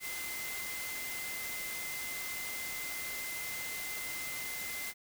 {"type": "tone in noise", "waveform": "sine", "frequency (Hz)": 2065, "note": "C7", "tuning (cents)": -23, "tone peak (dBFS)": -41, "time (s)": [0, 4.94], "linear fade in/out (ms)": 50, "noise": "white", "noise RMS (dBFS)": -41, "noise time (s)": [0, 4.94], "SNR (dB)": -3, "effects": []}